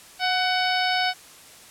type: harmonic tone with a mistuned harmonic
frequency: 748 Hz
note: F#5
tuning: 19 cents sharp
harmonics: 1 / 2 / 3 / 4 / 5 / 6 / 7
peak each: -24 / -27 / -29 / -30 / -31 / -32 / -32 dBFS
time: 0.19-1.14 s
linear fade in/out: 50 ms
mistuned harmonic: 1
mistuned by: -35 cents
effects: white hiss -47 dBFS RMS until 1.7 s + low-pass 11000 Hz 12 dB/octave